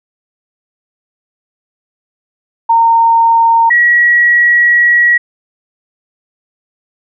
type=tone pair in turn; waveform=sine; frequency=918 / 1917.8 Hz; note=A#5 / A#6; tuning=-27 / +49 cents; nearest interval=octave + minor second; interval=1276 cents; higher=second; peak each=-5 dBFS; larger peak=neither; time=2.69-3.7 / 3.7-5.18 s; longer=second; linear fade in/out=10 ms; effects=none